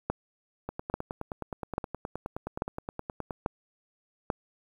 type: two click trains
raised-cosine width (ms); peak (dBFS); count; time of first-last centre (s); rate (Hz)
1; -20 / -13; 26 / 6; 0.69-3.308 / 0.1-4.302; 9.55 / 1.19
effects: 9-bit